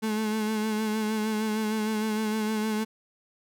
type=tone with vibrato; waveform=35% pulse; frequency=216.2 Hz; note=A3; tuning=30 cents flat; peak=-24 dBFS; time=0.02-2.85 s; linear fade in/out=20 ms; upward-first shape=sine; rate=6.5 Hz; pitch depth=34 cents each way; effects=none